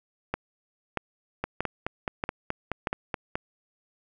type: two click trains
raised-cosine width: 0.5 ms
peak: -12 / -13 dBFS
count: 5 / 10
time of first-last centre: 0.34-2.872 / 1.44-3.355 s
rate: 1.58 / 4.7 Hz
effects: none